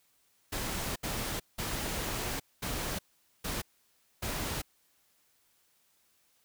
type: noise bursts at uneven times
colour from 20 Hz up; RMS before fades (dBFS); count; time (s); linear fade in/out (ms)
pink; -35; 6; 0.52-0.96 / 1.03-1.4 / 1.58-2.4 / 2.62-2.99 / 3.44-3.62 / 4.22-4.62; 10
effects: white hiss -70 dBFS RMS until 6.44 s